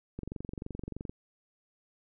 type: click train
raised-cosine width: 3 ms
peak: -25 dBFS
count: 22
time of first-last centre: 0.19-1.095 s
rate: 23.2 Hz
effects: none